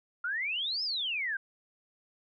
sine exponential two-way sweep, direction up then down, 1371 to 5310 to 1538 Hz, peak -30 dBFS, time 0.24-1.37 s, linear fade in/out 5 ms, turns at 0.83 s, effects none

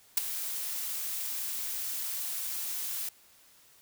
blue noise with ADSR envelope, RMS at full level -21 dBFS, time 0.17-3.09 s, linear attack 7 ms, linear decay 11 ms, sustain -14 dB, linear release 4 ms, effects white hiss -60 dBFS RMS until 3.81 s

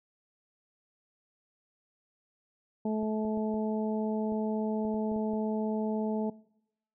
harmonic tone, 216.4 Hz, A3, 29 cents flat, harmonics 1 / 2 / 3 / 4, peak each -29 / -35 / -39 / -41 dBFS, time 2.85-6.3 s, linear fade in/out 5 ms
clicks, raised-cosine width 2 ms, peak -32 dBFS, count 10, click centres 3.03 / 3.251 / 3.374 / 3.542 / 4.322 / 4.851 / 4.943 / 5.117 / 5.162 / 5.335 s
effects noise-tail reverb RT60 0.8 s tail -22 dB re dry

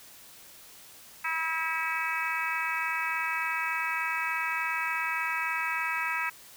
harmonic tone, 323.4 Hz, E4, 33 cents flat, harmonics 3 / 4 / 5 / 6 / 7 / 8, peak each -35 / -35 / -35 / -35 / -35 / -35 dBFS, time 1.24-6.3 s, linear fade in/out 10 ms, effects white hiss -51 dBFS RMS until 6.56 s

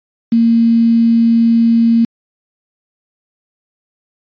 sine tone with quantisation, 230.4 Hz, A#3, 20 cents flat, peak -7 dBFS, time 0.32-2.05 s, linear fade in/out 5 ms, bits 5, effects resampled to 11025 Hz

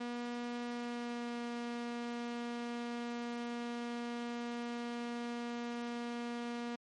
sawtooth tone with pitch glide, 240.6 to 238.1 Hz, B3 to A#3, -45 to +37 cents, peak -34 dBFS, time 0-6.76 s, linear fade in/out 10 ms, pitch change -18 cents, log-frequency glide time 0.61-1.43 s, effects low-pass 5000 Hz 12 dB/octave + MP3 48 kbps

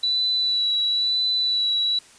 sine tone with vibrato, 3951 Hz, B7, in tune, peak -19 dBFS, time 0.03-1.99 s, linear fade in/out 5 ms, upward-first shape sine, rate 1 Hz, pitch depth 20 cents each way, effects white hiss -50 dBFS RMS until 2.18 s + resampled to 22050 Hz

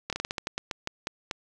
slowing click train, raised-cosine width 0.2 ms, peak -13 dBFS, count 13, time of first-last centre 0.1-1.312 s, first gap 27 ms, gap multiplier 1.22, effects none

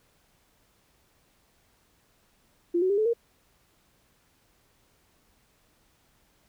sine tone with pitch steps, 345.6 / 372.6 / 401.6 / 432.9 / 466.7 Hz, F4 / F#4 / G4 / A4 / A#4, -18 / +12 / +42 / -28 / +2 cents, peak -21 dBFS, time 2.74-3.135 s, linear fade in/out 10 ms, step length 79 ms, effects pink hiss -66 dBFS RMS until 6.48 s

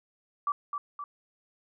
sine tone with echo, 1157 Hz, D6, 26 cents flat, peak -25 dBFS, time 0.47-0.52 s, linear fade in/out 2 ms, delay 260 ms, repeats 2, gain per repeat -5 dB, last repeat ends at 1.04 s, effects none

